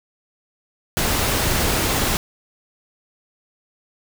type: noise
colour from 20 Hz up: pink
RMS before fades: -20 dBFS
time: 0.97-2.17 s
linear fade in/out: 0 ms
effects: none